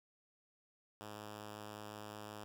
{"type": "tone", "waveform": "5% pulse", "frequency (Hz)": 105.4, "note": "G#2", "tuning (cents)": 26, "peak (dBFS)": -36, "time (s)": [1.01, 2.44], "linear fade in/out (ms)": 0, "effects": []}